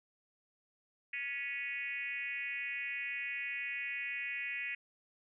sine tone with frequency modulation, 2217 Hz, C#7, in tune, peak -36 dBFS, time 1.13-4.75 s, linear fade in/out 5 ms, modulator 268 Hz, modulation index 1.5, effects none

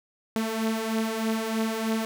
sawtooth beating tone pair, 220 / 223.2 Hz, A3 / A3, 0 / +25 cents, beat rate 3.2 Hz, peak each -27 / -23 dBFS, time 0.36-2.05 s, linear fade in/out 0 ms, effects none

